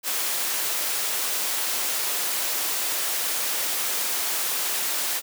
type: high-pass noise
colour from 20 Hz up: white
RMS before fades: -26 dBFS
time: 0.03-5.22 s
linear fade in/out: 50 ms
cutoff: 370 Hz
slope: 12 dB/octave
effects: none